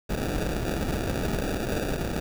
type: noise with sample-and-hold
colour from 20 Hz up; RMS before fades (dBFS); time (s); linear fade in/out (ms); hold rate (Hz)
pink; -28; 0.09-2.2; 10; 1050
effects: none